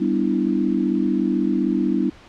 sine chord, E minor seventh, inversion first, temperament equal, 196 / 246.9 / 293.7 / 329.6 Hz, G3 / B3 / D4 / E4, 0 / 0 / 0 / 0 cents, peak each -23 dBFS, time 0-2.1 s, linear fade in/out 10 ms, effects pink hiss -46 dBFS RMS until 2.28 s + low-pass 4000 Hz 12 dB/octave

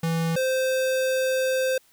square tone pair in turn, 164.81 / 520.7 Hz, E3 / C5, 0 / -8 cents, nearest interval octave + minor sixth, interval 1992 cents, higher second, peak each -23 / -22 dBFS, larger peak second, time 0.03-0.36 / 0.36-1.78 s, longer second, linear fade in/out 5 ms, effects white hiss -60 dBFS RMS until 1.92 s

